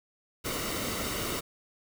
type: noise with comb filter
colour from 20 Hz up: pink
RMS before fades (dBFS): -33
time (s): 0.44-1.41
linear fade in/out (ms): 20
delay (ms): 1.2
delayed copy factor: -0.55
effects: none